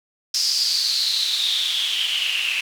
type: noise with band-pass filter sweep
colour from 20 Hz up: white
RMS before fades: -22 dBFS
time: 0.34-2.61 s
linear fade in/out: 5 ms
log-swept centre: 5200 to 2600 Hz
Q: 9
effects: none